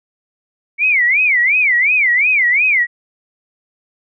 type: tone with vibrato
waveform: sine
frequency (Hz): 2200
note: C#7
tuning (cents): -14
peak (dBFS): -10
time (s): 0.78-2.87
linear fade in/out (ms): 50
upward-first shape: sine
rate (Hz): 2.8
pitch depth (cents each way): 250
effects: none